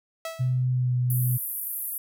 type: tone with exponential decay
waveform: sawtooth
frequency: 653 Hz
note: E5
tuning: 17 cents flat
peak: -25 dBFS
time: 0.25-0.65 s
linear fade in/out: 2 ms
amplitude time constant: 85 ms
type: tone with pitch glide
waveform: sine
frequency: 126.9 to 124.36 Hz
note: B2 to B2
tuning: +47 to +12 cents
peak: -21 dBFS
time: 0.39-1.38 s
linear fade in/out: 20 ms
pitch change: -35 cents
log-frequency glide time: 0.71-0.95 s
type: band-pass noise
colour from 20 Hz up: white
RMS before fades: -32 dBFS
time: 1.1-1.98 s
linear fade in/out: 2 ms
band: 11000 to 14000 Hz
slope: 48 dB/octave
effects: none